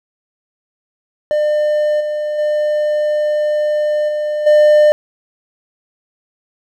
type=tone with level steps; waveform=triangle; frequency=601 Hz; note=D5; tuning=40 cents sharp; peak=-10 / -15 / -11 / -14 / -4 dBFS; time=1.31-4.92 s; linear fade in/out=0 ms; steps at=2 / 2.38 / 4.08 / 4.46 s; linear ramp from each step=10 ms; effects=none